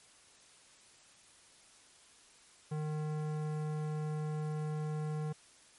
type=tone with tanh clipping; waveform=sine; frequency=153 Hz; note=D#3; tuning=29 cents flat; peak=-36 dBFS; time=2.71-5.33 s; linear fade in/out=10 ms; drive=17 dB; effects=white hiss -61 dBFS RMS until 5.78 s + MP3 48 kbps